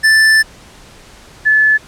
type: tone pair in turn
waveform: square / sine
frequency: 1760 / 1730.8 Hz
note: A6 / A6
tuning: 0 / -29 cents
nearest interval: unison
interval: 29 cents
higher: first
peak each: -7 dBFS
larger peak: neither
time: 0.03-0.43 / 1.45-1.78 s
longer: first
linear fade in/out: 20 ms
effects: pink hiss -40 dBFS RMS until 1.87 s + low-pass 9000 Hz 12 dB/octave